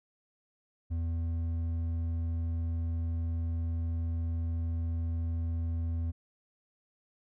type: tone with hard clipping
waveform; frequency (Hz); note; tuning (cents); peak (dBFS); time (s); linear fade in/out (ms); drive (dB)
sine; 83.1; E2; +15; -31; 0.9-6.12; 20; 5
effects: none